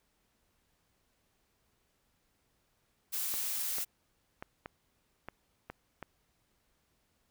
blue noise, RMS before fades -35 dBFS, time 3.12-3.85 s, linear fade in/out 20 ms
clicks, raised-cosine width 0.5 ms, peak -26 dBFS, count 7, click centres 3.34 / 3.784 / 4.425 / 4.659 / 5.286 / 5.7 / 6.027 s
effects pink hiss -75 dBFS RMS until 7.3 s

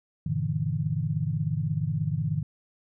sine chord, E half-diminished seventh, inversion first, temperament just, 98.89 / 118.67 / 148.33 / 164.81 Hz, G2 / Bb2 / D3 / E3, +16 / +31 / +18 / 0 cents, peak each -33 / -32 / -28 / -31 dBFS, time 0.26-2.43 s, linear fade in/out 5 ms, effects none

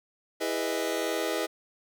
sawtooth chord, E major seventh, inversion none, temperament just, 329.6 / 412 / 494.4 / 618.1 Hz, E4 / G#4 / B4 / D#5, 0 / -14 / +2 / -12 cents, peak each -29 dBFS, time 0.4-1.47 s, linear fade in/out 20 ms, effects none

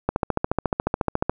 click train, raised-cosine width 1 ms, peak -6 dBFS, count 18, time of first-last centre 0.09-1.296 s, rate 14.1 Hz, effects none

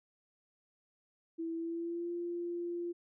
sine tone with pitch glide, 329.6 to 346 Hz, E4 to F4, 0 to -16 cents, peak -35 dBFS, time 1.38-2.93 s, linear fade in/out 20 ms, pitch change +84 cents, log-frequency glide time 1.55-2.11 s, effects none

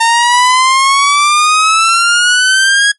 sawtooth exponential sweep, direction up, 909 to 1661.2 Hz, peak -3 dBFS, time 0-2.92 s, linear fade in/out 10 ms, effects noise-tail reverb RT60 0.1 s tail -20 dB re dry + MP3 48 kbps

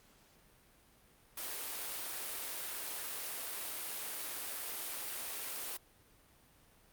white high-pass noise, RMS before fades -41 dBFS, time 1.37-5.77 s, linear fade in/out 5 ms, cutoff 290 Hz, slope 24 dB/octave, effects pink hiss -65 dBFS RMS until 6.92 s + Opus 48 kbps

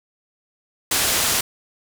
white low-pass noise, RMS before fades -20 dBFS, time 0.91-1.41 s, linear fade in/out 5 ms, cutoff 11000 Hz, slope 12 dB/octave, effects none

